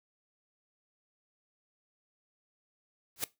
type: noise with exponential growth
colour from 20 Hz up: white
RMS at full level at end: -28 dBFS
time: 3.16-3.24 s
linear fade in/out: 1 ms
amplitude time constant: 17 ms
effects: noise-tail reverb RT60 0.2 s tail -19 dB re dry